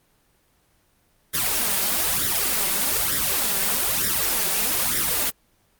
white noise with flanger, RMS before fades -22 dBFS, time 1.33-5.31 s, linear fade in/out 20 ms, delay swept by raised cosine 0.55 to 5.25 ms, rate 1.1 Hz, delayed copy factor +0.95, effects pink hiss -63 dBFS RMS until 5.79 s + Opus 24 kbps

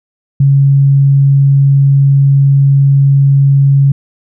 sine tone, 138.59 Hz, C#3, in tune, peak -4 dBFS, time 0.4-3.92 s, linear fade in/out 5 ms, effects none

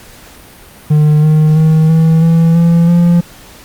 triangle tone with pitch steps, 151.2 / 154.56 / 157.99 / 161.49 / 165.08 / 168.74 / 172.48 Hz, D#3 / D#3 / D#3 / E3 / E3 / E3 / F3, -49 / -11 / +27 / -35 / +3 / +41 / -21 cents, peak -3 dBFS, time 0.9-3.21 s, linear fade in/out 10 ms, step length 330 ms, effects pink hiss -37 dBFS RMS until 3.64 s + Opus 48 kbps

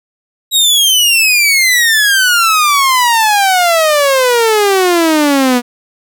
sawtooth exponential sweep, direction down, 3852 to 239.9 Hz, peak -4 dBFS, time 0.51-5.62 s, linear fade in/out 50 ms, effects none

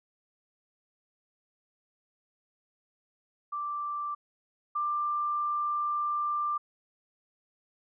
sine tone pair in turn, 1174.7 / 1185.6 Hz, D6 / D6, 0 / +16 cents, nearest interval unison, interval 16 cents, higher second, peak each -31 / -27 dBFS, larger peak second, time 3.52-4.15 / 4.75-6.58 s, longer second, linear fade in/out 10 ms, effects none

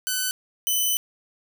5% pulse tone pair in turn, 1505 / 3010 Hz, F#6 / F#7, +29 / +29 cents, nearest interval octave, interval 1200 cents, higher second, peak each -12 dBFS, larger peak neither, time 0.07-0.31 / 0.67-0.97 s, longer second, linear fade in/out 0 ms, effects none

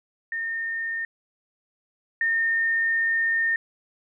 sine tone pair in turn, 1824 / 1824 Hz, A#6 / A#6, -38 / -38 cents, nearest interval unison, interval 0 cents, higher neither, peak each -26 / -20 dBFS, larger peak second, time 0.32-1.05 / 2.21-3.56 s, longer second, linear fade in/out 2 ms, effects none

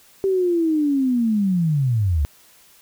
sine linear sweep, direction down, 392 to 67 Hz, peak -16 dBFS, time 0.24-2.25 s, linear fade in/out 0 ms, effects white hiss -52 dBFS RMS until 2.81 s

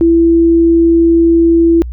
sine tone, 333.5 Hz, E4, 20 cents sharp, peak -5 dBFS, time 0.01-1.82 s, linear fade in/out 0 ms, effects added 60 Hz sine -20 dBFS peak until 1.92 s

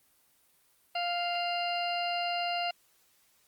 harmonic tone, 698.5 Hz, F5, in tune, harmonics 1 / 2 / 3 / 4 / 6 / 7, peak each -31 / -41 / -42 / -35 / -42 / -44 dBFS, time 0.95-2.71 s, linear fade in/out 5 ms, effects white hiss -67 dBFS RMS until 3.47 s + Opus 24 kbps

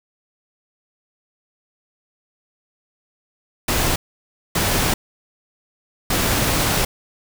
pink noise bursts at uneven times, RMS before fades -19 dBFS, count 3, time 3.68-3.96 / 4.55-4.94 / 6.1-6.85 s, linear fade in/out 5 ms, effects none

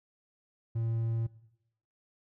triangle tone, 114.2 Hz, A#2, 35 cents flat, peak -27 dBFS, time 0.75-1.27 s, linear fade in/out 10 ms, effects noise-tail reverb RT60 0.8 s tail -18 dB re dry

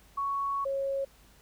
sine tone pair in turn, 1113 / 547.3 Hz, C#6 / C#5, +7 / -22 cents, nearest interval octave, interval 1229 cents, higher first, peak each -28 dBFS, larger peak neither, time 0.17-0.65 / 0.65-1.05 s, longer first, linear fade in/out 10 ms, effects added 51 Hz sine -61 dBFS peak until 1.41 s + pink hiss -60 dBFS RMS until 1.41 s

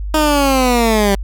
15% pulse linear sweep, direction down, 313 to 194.2 Hz, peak -5 dBFS, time 0.14-1.15 s, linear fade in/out 2 ms, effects added 50 Hz sine -20 dBFS peak until 1.23 s

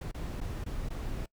brown noise with dropouts, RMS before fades -36 dBFS, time 0.01-1.26 s, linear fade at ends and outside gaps 5 ms, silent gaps 0.115-0.144 / 0.405-0.412 / 0.641-0.661 / 0.889-0.903 s, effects noise-tail reverb RT60 0.1 s tail -22 dB re dry

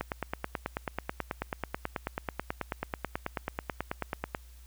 click train, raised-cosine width 0.5 ms, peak -16 dBFS, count 41, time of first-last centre 0.01-4.348 s, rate 9.22 Hz, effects added 60 Hz sine -49 dBFS peak until 4.66 s + white hiss -61 dBFS RMS until 4.66 s

